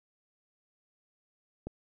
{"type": "click", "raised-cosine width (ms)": 2, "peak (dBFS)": -24, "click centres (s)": 1.67, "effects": []}